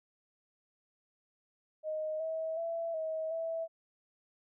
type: tone with pitch steps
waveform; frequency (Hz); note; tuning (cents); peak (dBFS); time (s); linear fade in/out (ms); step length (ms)
sine; 622 / 643 / 667 / 637 / 656; D#5 / E5 / E5 / D#5 / E5; -1 / -43 / +20 / +41 / -9; -33; 1.83-3.68; 50; 370
effects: none